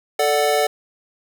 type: chord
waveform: square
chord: D major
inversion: second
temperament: equal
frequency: 440 / 587.3 / 740 Hz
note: A4 / D5 / F#5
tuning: 0 / 0 / 0 cents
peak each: -21 dBFS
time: 0.19-0.67 s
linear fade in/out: 5 ms
effects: none